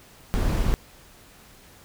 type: noise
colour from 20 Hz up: brown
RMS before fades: -22 dBFS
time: 0.34-0.74 s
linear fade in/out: 0 ms
effects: pink hiss -51 dBFS RMS until 1.84 s